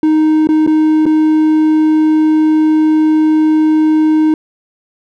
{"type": "tone with dropouts", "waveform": "triangle", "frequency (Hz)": 311.1, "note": "D#4", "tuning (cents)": 0, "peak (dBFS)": -5, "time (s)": [0.03, 4.34], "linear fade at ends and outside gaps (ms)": 2, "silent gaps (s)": [[0.472, 0.489], [0.665, 0.674], [1.056, 1.063]], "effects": []}